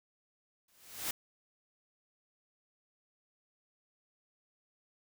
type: noise with exponential growth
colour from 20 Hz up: white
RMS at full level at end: -33 dBFS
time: 0.68-1.11 s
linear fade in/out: 5 ms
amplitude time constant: 93 ms
effects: none